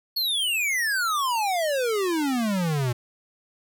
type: exponential sweep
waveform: square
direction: down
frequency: 4435 to 117.7 Hz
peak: -23 dBFS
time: 0.16-2.93 s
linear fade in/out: 10 ms
effects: none